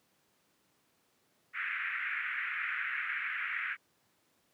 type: band-pass noise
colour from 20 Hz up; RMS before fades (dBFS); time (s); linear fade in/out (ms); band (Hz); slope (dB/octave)
white; -36; 1.53-3.77; 50; 1400 to 2300; 48
effects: pink hiss -72 dBFS RMS until 4.53 s + high-pass 150 Hz 12 dB/octave